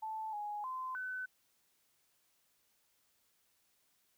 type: tone with pitch steps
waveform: sine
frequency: 876 / 832 / 1032 / 1510 Hz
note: A5 / G#5 / C6 / F#6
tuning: -8 / +3 / -24 / +35 cents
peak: -38 dBFS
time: 0.02-1.26 s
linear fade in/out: 10 ms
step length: 310 ms
effects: white hiss -75 dBFS RMS until 4.17 s